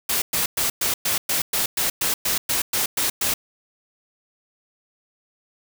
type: noise bursts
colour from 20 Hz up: white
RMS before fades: -22 dBFS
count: 14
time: 0.09-3.34 s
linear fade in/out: 5 ms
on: 130 ms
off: 110 ms
effects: none